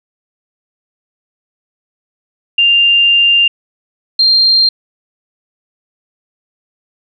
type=tone pair in turn; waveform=sine; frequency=2794 / 4186 Hz; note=F7 / C8; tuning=0 / 0 cents; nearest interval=perfect fifth; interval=700 cents; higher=second; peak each=-6 dBFS; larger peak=neither; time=2.58-3.48 / 4.19-4.69 s; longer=first; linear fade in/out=5 ms; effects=none